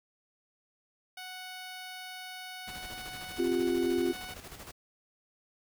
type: tone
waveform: 10% pulse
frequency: 740 Hz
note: F#5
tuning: in tune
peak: -33 dBFS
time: 1.17-4.34 s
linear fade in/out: 5 ms
type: noise with tremolo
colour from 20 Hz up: pink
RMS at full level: -45 dBFS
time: 2.67-4.72 s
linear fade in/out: 10 ms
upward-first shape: square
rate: 13 Hz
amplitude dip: 50%
type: chord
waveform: sine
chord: C suspended fourth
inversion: none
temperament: equal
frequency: 261.6 / 349.2 / 392 Hz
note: C4 / F4 / G4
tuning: 0 / 0 / 0 cents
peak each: -32 / -28 / -33 dBFS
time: 3.38-4.13 s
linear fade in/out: 20 ms
effects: none